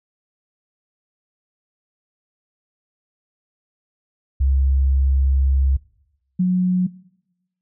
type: tone pair in turn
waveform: sine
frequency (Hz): 67.4 / 182.24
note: C#2 / F#3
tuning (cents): -48 / -26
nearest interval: octave + perfect fourth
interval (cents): 1722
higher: second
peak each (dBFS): -14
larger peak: neither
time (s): 4.4-5.77 / 6.39-6.87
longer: first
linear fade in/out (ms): 10
effects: noise-tail reverb RT60 0.9 s tail -21 dB re dry